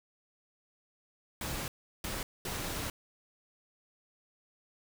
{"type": "noise bursts at uneven times", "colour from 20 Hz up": "pink", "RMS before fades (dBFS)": -37, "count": 3, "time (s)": [[1.41, 1.68], [2.04, 2.23], [2.45, 2.9]], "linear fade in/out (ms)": 2, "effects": []}